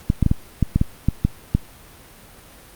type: clicks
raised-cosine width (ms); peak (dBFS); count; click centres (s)
5; -3; 10; 0.101 / 0.227 / 0.263 / 0.314 / 0.627 / 0.76 / 0.814 / 1.086 / 1.25 / 1.55
effects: pink hiss -45 dBFS RMS until 2.75 s + Opus 48 kbps